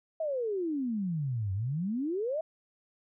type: exponential two-way sweep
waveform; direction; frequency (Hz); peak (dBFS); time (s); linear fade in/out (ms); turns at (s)
sine; down then up; 659.3 to 92.5 to 659.3; -29; 0.2-2.41; 5; 1.53
effects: none